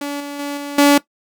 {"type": "tone with level steps", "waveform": "sawtooth", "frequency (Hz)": 286.2, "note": "D4", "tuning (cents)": -45, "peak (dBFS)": [-18, -22, -18, -21, -4], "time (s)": [0.01, 0.98], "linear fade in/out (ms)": 5, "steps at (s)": [0.2, 0.39, 0.57, 0.78], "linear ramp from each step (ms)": 5, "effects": ["noise-tail reverb RT60 0.1 s tail -17 dB re dry"]}